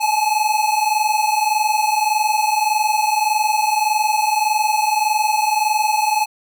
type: tone pair together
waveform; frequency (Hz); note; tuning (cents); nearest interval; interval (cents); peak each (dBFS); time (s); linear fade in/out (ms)
square; 843.3 / 865; G#5 / A5; +26 / -30; unison; 44; -19; 0-6.26; 20
effects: none